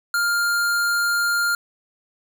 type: tone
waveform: square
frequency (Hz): 1403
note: F6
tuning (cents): +8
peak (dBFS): -19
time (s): 0.14-1.55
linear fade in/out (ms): 2
effects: none